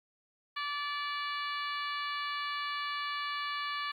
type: harmonic tone with a mistuned harmonic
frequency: 580 Hz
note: D5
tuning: 22 cents flat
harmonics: 2 / 3 / 4 / 5 / 6 / 7 / 8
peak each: -36 / -40 / -42 / -44 / -46 / -47 / -48 dBFS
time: 0.56-3.92 s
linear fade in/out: 10 ms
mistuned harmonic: 8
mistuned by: -73 cents
effects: 11-bit